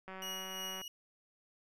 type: click train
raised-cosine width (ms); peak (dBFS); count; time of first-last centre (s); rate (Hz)
0.5; -32; 140; 0.08-0.815; 189
type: tone with tremolo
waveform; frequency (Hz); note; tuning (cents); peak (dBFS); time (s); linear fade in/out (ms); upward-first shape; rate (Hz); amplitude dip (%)
30% pulse; 2900; F#7; -35; -36; 0.22-0.88; 2; triangle; 2.9; 50
effects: none